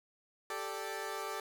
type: chord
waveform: 15% pulse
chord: G suspended second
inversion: none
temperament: equal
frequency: 392 / 440 / 587.3 Hz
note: G4 / A4 / D5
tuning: 0 / 0 / 0 cents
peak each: -36 / -35 / -38 dBFS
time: 0.5-1.4 s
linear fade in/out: 2 ms
effects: 10-bit